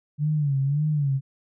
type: tone with vibrato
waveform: sine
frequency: 144.2 Hz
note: D3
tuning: 31 cents flat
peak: -20 dBFS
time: 0.18-1.21 s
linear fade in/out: 50 ms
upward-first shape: sine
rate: 1.8 Hz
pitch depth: 110 cents each way
effects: none